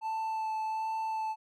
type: tone with vibrato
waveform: triangle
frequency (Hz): 880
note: A5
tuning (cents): 0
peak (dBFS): -29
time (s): 0.01-1.36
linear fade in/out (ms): 50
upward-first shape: sine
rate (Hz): 1.3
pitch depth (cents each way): 11
effects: none